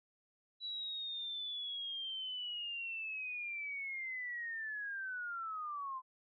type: linear sweep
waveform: sine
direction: down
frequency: 3944 to 1022 Hz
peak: -39 dBFS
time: 0.6-6.02 s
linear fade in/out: 50 ms
effects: none